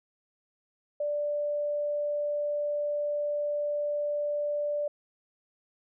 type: tone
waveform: sine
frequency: 587.3 Hz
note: D5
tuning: in tune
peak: -27 dBFS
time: 1-4.88 s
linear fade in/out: 5 ms
effects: none